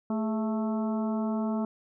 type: harmonic tone with a mistuned harmonic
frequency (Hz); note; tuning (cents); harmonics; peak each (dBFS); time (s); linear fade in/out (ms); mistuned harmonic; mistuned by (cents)
220; A3; 0; 1 / 2 / 3 / 4 / 5 / 6; -27 / -38 / -37 / -40 / -44 / -45; 0.1-1.65; 2; 2; -87
effects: none